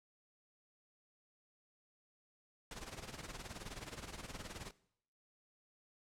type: noise with tremolo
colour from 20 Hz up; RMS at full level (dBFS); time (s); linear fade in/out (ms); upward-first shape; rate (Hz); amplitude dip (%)
pink; -45; 2.71-4.71; 2; sine; 19; 75
effects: noise-tail reverb RT60 0.7 s tail -20 dB re dry + low-pass 9000 Hz 12 dB/octave